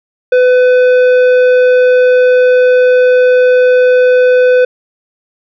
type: tone with tanh clipping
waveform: sine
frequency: 502 Hz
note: B4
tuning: 28 cents sharp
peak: -6 dBFS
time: 0.32-4.65 s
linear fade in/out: 5 ms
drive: 10 dB
effects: none